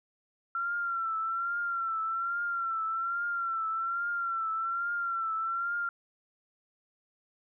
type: tone with vibrato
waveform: sine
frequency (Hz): 1361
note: F6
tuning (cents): -45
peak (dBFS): -29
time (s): 0.55-5.89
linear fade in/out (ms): 2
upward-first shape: triangle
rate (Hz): 1.2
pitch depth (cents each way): 66
effects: none